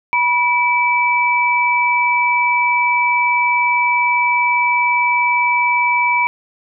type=tone pair together; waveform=sine; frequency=972.4 / 2310 Hz; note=B5 / D7; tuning=-27 / -29 cents; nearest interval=octave + minor third; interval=1498 cents; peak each=-15 dBFS; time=0.13-6.27 s; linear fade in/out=0 ms; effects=none